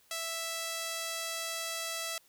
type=tone with band-pass filter; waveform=sawtooth; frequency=659.3 Hz; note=E5; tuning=in tune; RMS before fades=-37 dBFS; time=0.11-2.18 s; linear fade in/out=2 ms; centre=7500 Hz; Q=0.5; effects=white hiss -65 dBFS RMS until 2.28 s